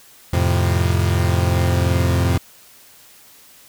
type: chord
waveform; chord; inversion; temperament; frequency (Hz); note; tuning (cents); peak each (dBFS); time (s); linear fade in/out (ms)
40% pulse; F major; none; equal; 87.31 / 110 / 130.81; F2 / A2 / C3; 0 / 0 / 0; -16 / -21 / -21; 0.33-2.38; 5
effects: white hiss -47 dBFS RMS until 3.68 s